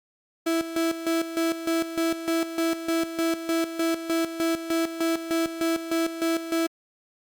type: tone with tremolo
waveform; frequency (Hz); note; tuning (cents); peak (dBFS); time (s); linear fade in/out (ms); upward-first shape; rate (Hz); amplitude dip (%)
35% pulse; 329.6; E4; 0; -20; 0.46-6.67; 10; square; 3.3; 70
effects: Opus 48 kbps